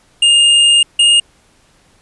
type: tone pair in turn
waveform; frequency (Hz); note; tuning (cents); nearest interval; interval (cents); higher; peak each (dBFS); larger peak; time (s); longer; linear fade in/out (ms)
square; 2825 / 2839; F7 / F7; +19 / +28; unison; 9; second; -7; neither; 0.22-0.83 / 0.99-1.2; first; 5
effects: pink hiss -52 dBFS RMS until 2.01 s + resampled to 24000 Hz